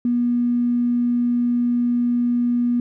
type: tone with tanh clipping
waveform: triangle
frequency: 241.4 Hz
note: B3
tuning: 39 cents flat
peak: -16 dBFS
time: 0.05-2.8 s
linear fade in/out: 2 ms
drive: 3 dB
effects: none

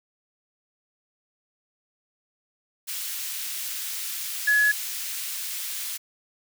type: high-pass noise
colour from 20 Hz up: white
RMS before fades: -32 dBFS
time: 2.87-5.98 s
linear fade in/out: 20 ms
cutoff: 2000 Hz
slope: 12 dB/octave
type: tone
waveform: sine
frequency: 1693 Hz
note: G#6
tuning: 33 cents sharp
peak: -17 dBFS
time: 4.47-4.72 s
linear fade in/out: 10 ms
effects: none

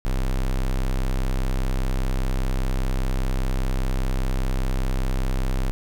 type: tone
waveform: square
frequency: 32.5 Hz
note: C1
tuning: 11 cents flat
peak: -21 dBFS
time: 0.05-5.71 s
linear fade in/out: 0 ms
effects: none

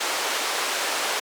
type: band-pass noise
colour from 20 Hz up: pink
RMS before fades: -26 dBFS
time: 0-1.2 s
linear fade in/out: 10 ms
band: 520 to 8300 Hz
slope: 12 dB/octave
effects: high-pass 300 Hz 12 dB/octave

